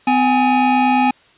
square tone pair together, 253.9 / 830.6 Hz, B3 / G#5, +48 / 0 cents, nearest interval octave + major sixth, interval 2052 cents, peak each -16 / -15 dBFS, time 0.07-1.11 s, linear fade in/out 5 ms, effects white hiss -51 dBFS RMS until 1.37 s + resampled to 8000 Hz

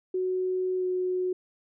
sine tone with pitch glide, 370 to 366.4 Hz, F#4 to F#4, 0 to -17 cents, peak -25 dBFS, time 0.14-1.33 s, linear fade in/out 5 ms, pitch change -17 cents, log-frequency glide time 0.77-0.85 s, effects none

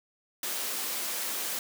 white high-pass noise, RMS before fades -33 dBFS, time 0.43-1.59 s, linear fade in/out 2 ms, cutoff 220 Hz, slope 24 dB/octave, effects none

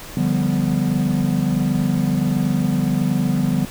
triangle chord, G dominant seventh, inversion second, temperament equal, 146.83 / 174.61 / 196 / 246.9 Hz, D3 / F3 / G3 / B3, 0 / 0 / 0 / 0 cents, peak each -20 dBFS, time 0.17-3.65 s, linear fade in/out 2 ms, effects pink hiss -36 dBFS RMS until 3.7 s

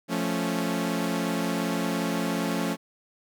sawtooth chord, F augmented, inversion none, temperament equal, 174.61 / 220 / 277.2 Hz, F3 / A3 / C#4, 0 / 0 / 0 cents, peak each -26 dBFS, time 0.08-2.77 s, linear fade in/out 50 ms, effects none

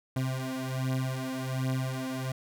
30% pulse beating tone pair, 130 / 131.3 Hz, C3 / C3, -11 / +6 cents, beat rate 1.3 Hz, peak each -30 dBFS, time 0.16-2.32 s, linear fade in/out 5 ms, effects none

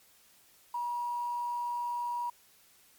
sine tone with quantisation, 961 Hz, B5, 48 cents flat, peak -31 dBFS, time 0.74-2.3 s, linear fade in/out 5 ms, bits 9, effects white hiss -62 dBFS RMS until 2.98 s + MP3 96 kbps

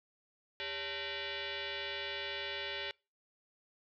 sine tone with frequency modulation, 567 Hz, C#5, 39 cents sharp, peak -37 dBFS, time 0.6-2.91 s, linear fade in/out 0 ms, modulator 484 Hz, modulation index 7.2, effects noise-tail reverb RT60 0.3 s tail -26 dB re dry

